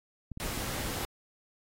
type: clicks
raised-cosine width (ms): 5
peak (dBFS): -27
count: 5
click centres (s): 0.317 / 0.374 / 0.461 / 0.576 / 0.693
type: noise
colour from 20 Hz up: pink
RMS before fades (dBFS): -36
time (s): 0.4-1.05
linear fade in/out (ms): 0
effects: AAC 48 kbps